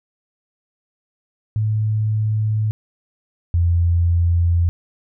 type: tone pair in turn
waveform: sine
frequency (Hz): 108 / 85.72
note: A2 / F2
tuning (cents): -32 / -32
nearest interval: major third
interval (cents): 400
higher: first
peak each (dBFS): -16 / -13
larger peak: second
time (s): 1.56-2.71 / 3.54-4.69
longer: neither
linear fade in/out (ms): 0
effects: none